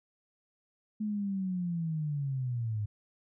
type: linear sweep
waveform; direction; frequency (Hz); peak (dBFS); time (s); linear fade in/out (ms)
sine; down; 215.4 to 102.1; -30; 1-2.86; 10
effects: none